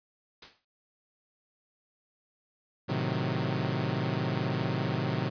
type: noise with exponential decay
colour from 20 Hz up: white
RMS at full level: -41 dBFS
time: 0.42-0.65 s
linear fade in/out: 5 ms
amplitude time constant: 49 ms
type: chord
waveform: sawtooth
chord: A diminished seventh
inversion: none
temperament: equal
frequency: 110 / 130.81 / 155.56 / 185 Hz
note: A2 / C3 / Eb3 / Gb3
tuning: 0 / 0 / 0 / 0 cents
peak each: -31 / -28 / -30 / -31 dBFS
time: 2.88-5.3 s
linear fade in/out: 20 ms
effects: resampled to 11025 Hz